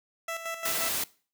15% pulse tone with tremolo, 662 Hz, E5, 7 cents sharp, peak -25 dBFS, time 0.28-0.89 s, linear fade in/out 5 ms, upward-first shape square, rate 5.7 Hz, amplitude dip 55%
white noise, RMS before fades -30 dBFS, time 0.65-1.04 s, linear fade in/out 5 ms
effects noise-tail reverb RT60 0.4 s tail -21 dB re dry + high-pass 100 Hz 12 dB/octave

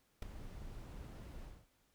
brown noise with ADSR envelope, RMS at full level -33 dBFS, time 0.22-1.67 s, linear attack 4 ms, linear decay 8 ms, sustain -16 dB, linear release 250 ms, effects pink hiss -75 dBFS RMS until 1.94 s

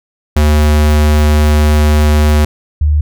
square / sine tone pair in turn, 75.3 / 74.94 Hz, D2 / D2, +44 / +36 cents, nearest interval unison, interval 8 cents, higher first, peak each -7 dBFS, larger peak neither, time 0.36-2.45 / 2.81-3.01 s, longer first, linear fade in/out 5 ms, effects none

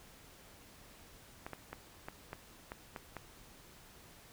clicks, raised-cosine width 0.5 ms, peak -27 dBFS, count 8, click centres 1.465 / 1.533 / 1.73 / 2.085 / 2.331 / 2.719 / 2.962 / 3.167 s, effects pink hiss -58 dBFS RMS until 4.32 s

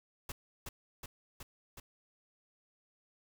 pink noise with echo, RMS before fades -41 dBFS, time 0.29-0.32 s, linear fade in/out 5 ms, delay 370 ms, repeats 4, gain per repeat -2 dB, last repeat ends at 1.8 s, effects none

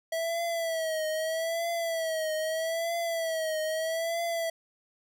square tone with vibrato, 651 Hz, E5, 22 cents flat, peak -29 dBFS, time 0.12-4.5 s, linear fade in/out 5 ms, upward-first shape triangle, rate 0.79 Hz, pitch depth 82 cents each way, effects none

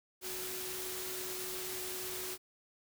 sine tone in noise, 370 Hz, F#4, in tune, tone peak -45 dBFS, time 0.21-2.38 s, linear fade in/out 50 ms, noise white, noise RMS -41 dBFS, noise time 0.21-2.38 s, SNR -7 dB, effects none

